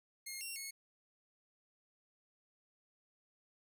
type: tone with pitch steps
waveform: 10% pulse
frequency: 2141 / 2743 / 2187 Hz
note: C7 / F7 / C#7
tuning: +39 / -32 / -24 cents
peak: -34 dBFS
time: 0.26-0.71 s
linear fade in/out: 10 ms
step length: 150 ms
effects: none